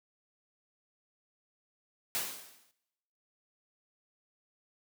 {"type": "noise with exponential decay", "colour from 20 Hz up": "white", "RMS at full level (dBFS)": -31, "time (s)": [2.15, 2.71], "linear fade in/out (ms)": 0, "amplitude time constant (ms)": 120, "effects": ["noise-tail reverb RT60 1.0 s tail -22 dB re dry", "high-pass 150 Hz 12 dB/octave"]}